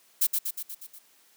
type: noise with echo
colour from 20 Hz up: violet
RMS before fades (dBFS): -22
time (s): 0.21-0.27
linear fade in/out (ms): 10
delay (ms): 120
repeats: 6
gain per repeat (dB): -4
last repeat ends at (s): 0.99
effects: white hiss -61 dBFS RMS until 1.36 s + high-pass 200 Hz 12 dB/octave